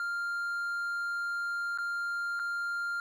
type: tone with dropouts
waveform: triangle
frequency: 1396.9 Hz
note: F6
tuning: in tune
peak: -29 dBFS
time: 0-3 s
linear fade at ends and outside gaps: 1 ms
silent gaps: 1.776-1.785 / 2.393-2.397 s
effects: none